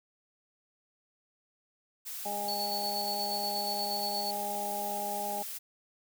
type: noise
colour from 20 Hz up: blue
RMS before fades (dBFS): -40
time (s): 2.05-5.59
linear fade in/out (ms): 20
type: harmonic tone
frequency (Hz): 204.6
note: G#3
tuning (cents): -26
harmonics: 1 / 2 / 3 / 4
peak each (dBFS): -45 / -45 / -40 / -34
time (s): 2.25-5.43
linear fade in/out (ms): 10
type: tone with tremolo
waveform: sine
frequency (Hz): 4435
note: C#8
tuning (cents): 0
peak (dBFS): -33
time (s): 2.48-4.31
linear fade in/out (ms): 5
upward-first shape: square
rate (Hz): 8.4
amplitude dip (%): 45
effects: none